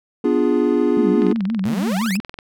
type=chord; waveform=triangle; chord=B diminished seventh; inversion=none; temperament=equal; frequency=246.9 / 293.7 / 349.2 / 415.3 Hz; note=B3 / D4 / F4 / Ab4; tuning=0 / 0 / 0 / 0 cents; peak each=-18 dBFS; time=0.24-1.33 s; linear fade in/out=5 ms
type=tone with vibrato; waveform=sine; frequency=207.7 Hz; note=G#3; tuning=in tune; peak=-18 dBFS; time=0.97-2.2 s; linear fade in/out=2 ms; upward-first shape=sine; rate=5.8 Hz; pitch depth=190 cents each way
type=click train; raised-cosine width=0.3 ms; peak=-17 dBFS; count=26; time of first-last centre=1.22-2.388 s; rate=21.4 Hz
type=exponential sweep; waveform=sawtooth; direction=up; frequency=101.9 to 2730 Hz; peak=-21 dBFS; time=1.65-2.17 s; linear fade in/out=5 ms
effects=none